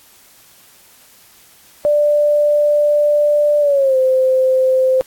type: tone with pitch glide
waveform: sine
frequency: 590 to 519.6 Hz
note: D5 to C5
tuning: +8 to -12 cents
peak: -10 dBFS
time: 1.85-5.01 s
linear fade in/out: 0 ms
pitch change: -220 cents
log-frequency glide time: 3.6-3.97 s
effects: white hiss -47 dBFS RMS until 5.06 s + AAC 64 kbps